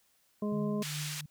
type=harmonic tone; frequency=208.5 Hz; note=G#3; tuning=7 cents sharp; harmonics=1 / 2 / 3 / 5; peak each=-31 / -37 / -41 / -45 dBFS; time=0.42-0.83 s; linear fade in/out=5 ms
type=tone with tremolo; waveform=sine; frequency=150 Hz; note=D3; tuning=37 cents sharp; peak=-35 dBFS; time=0.52-1.26 s; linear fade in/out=5 ms; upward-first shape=triangle; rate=2.6 Hz; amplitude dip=65%
type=band-pass noise; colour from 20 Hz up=pink; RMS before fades=-40 dBFS; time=0.82-1.21 s; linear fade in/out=2 ms; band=2200 to 11000 Hz; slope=12 dB/octave
effects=white hiss -70 dBFS RMS until 1.3 s